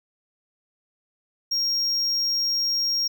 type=tone; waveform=triangle; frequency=5580 Hz; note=F8; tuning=2 cents flat; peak=-20 dBFS; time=1.51-3.08 s; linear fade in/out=10 ms; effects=none